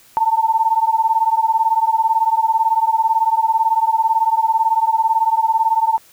sine beating tone pair, 886 / 904 Hz, A5 / A5, +12 / +47 cents, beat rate 18 Hz, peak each -16 / -16 dBFS, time 0.17-5.98 s, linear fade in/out 0 ms, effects white hiss -49 dBFS RMS until 6.12 s

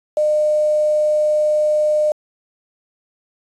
sine tone with quantisation, 606 Hz, D#5, 46 cents flat, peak -13 dBFS, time 0.17-2.12 s, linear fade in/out 2 ms, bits 6, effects resampled to 24000 Hz

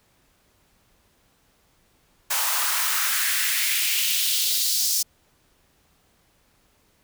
white noise with high-pass filter sweep, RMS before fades -23 dBFS, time 2.3-5.03 s, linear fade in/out 10 ms, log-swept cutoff 830 to 5500 Hz, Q 2.2, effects pink hiss -63 dBFS RMS until 7.03 s

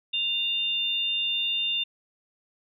sine tone pair together, 2794 / 3599 Hz, F7 / A7, 0 / +38 cents, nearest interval major third, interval 438 cents, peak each -27 dBFS, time 0.13-1.84 s, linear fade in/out 10 ms, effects none

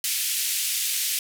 white band-pass noise, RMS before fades -26 dBFS, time 0.04-1.19 s, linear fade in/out 2 ms, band 2200 to 14000 Hz, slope 24 dB/octave, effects none

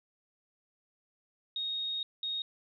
sine tone bursts at uneven times, 3733 Hz, A#7, 2 cents sharp, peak -32 dBFS, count 2, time 1.56-2.03 / 2.23-2.42 s, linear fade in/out 2 ms, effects none

